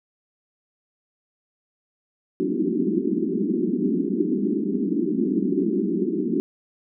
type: band-pass noise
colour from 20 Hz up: white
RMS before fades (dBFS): -23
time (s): 2.4-6.4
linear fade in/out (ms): 0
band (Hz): 180 to 390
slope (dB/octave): 96
effects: none